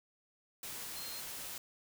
sine tone in noise, 4186 Hz, C8, in tune, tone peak -47 dBFS, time 0.96-1.2 s, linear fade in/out 2 ms, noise white, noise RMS -44 dBFS, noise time 0.63-1.58 s, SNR -6 dB, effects none

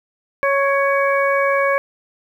harmonic tone with a mistuned harmonic, 554.4 Hz, C#5, in tune, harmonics 1 / 2 / 3 / 4, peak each -17 / -20 / -22 / -23 dBFS, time 0.43-1.78 s, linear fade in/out 0 ms, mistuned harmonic 4, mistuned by +26 cents, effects 8-bit

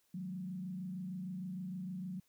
sine tone with frequency modulation, 184 Hz, F#3, 9 cents flat, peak -39 dBFS, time 0.14-2.2 s, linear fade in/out 5 ms, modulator 26.5 Hz, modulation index 0.67, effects white hiss -75 dBFS RMS until 2.28 s

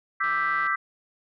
sine chord, E minor seventh, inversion third, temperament equal, 1174.7 / 1318.5 / 1568 / 1975.5 Hz, D6 / E6 / G6 / B6, 0 / 0 / 0 / 0 cents, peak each -28 dBFS, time 0.2-0.76 s, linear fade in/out 10 ms
click train, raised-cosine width 0.3 ms, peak -28 dBFS, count 70, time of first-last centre 0.24-0.669 s, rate 161 Hz
effects none

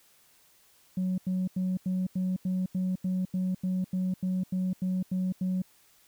sine tone bursts, 185 Hz, F#3, in tune, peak -24 dBFS, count 16, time 0.97-5.62 s, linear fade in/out 5 ms, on 210 ms, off 86 ms, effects tanh soft clip ceiling -24 dBFS + white hiss -62 dBFS RMS until 6.07 s

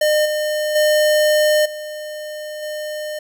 square tone with level steps, 607 Hz, D#5, 43 cents flat, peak -14 / -19 / -13 / -28 / -25 dBFS, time 0.01-3.19 s, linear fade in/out 5 ms, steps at 0.25 / 0.75 / 1.65 / 2.62 s, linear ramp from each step 10 ms, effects none

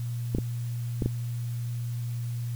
clicks, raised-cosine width 3 ms, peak -13 dBFS, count 4, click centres 0.349 / 0.385 / 1.022 / 1.06 s, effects added 119 Hz sine -29 dBFS peak until 2.55 s + white hiss -51 dBFS RMS until 2.55 s

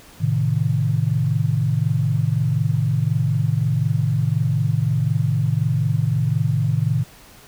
sine chord, A diminished, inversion none, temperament equal with one note detuned, 110 / 131.57 / 155.56 Hz, A2 / C3 / Eb3, 0 / +10 / 0 cents, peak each -21 dBFS, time 0.2-7.04 s, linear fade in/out 20 ms, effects pink hiss -46 dBFS RMS until 7.47 s

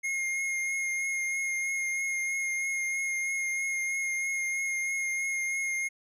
square tone with vibrato, 2141 Hz, C7, 39 cents sharp, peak -29 dBFS, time 0.03-5.89 s, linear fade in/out 20 ms, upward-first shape triangle, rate 3.1 Hz, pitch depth 20 cents each way, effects low-pass 11000 Hz 12 dB/octave

